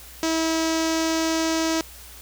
sawtooth tone with low-pass filter, 323.5 Hz, E4, 32 cents flat, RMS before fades -23 dBFS, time 0.23-1.81 s, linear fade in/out 0 ms, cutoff 6200 Hz, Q 2.8, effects added 60 Hz sine -46 dBFS peak until 2.21 s + white hiss -44 dBFS RMS until 2.21 s

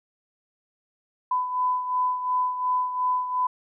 sine beating tone pair, 1002 / 1004.8 Hz, B5 / B5, +25 / +30 cents, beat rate 2.8 Hz, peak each -23 / -30 dBFS, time 1.31-3.47 s, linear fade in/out 5 ms, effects none

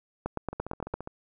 two click trains, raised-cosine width 1 ms, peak -23 / -16 dBFS, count 9 / 7, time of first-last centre 0.53-1.074 / 0.26-0.94 s, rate 14.7 / 8.82 Hz, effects none

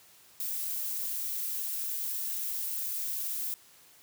violet noise, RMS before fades -34 dBFS, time 0.4-3.54 s, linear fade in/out 0 ms, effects white hiss -58 dBFS RMS until 4.02 s + high-pass 60 Hz 12 dB/octave

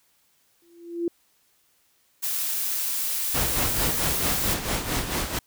sine tone with exponential growth, 341.4 Hz, F4, 39 cents flat, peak -20 dBFS, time 0.62-1.08 s, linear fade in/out 2 ms, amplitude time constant 99 ms
blue noise, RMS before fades -27 dBFS, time 2.22-4.55 s, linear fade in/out 20 ms
pink noise with tremolo, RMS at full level -25 dBFS, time 3.34-5.39 s, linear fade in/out 5 ms, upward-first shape sine, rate 4.5 Hz, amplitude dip 60%
effects white hiss -65 dBFS RMS until 5.46 s

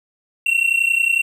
triangle tone pair together, 2711 / 2742 Hz, E7 / F7, +48 / -32 cents, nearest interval unison, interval 20 cents, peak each -16 dBFS, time 0.46-1.22 s, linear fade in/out 5 ms, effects none

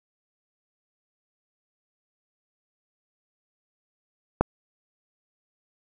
click, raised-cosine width 1 ms, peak -4 dBFS, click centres 4.41 s, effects none

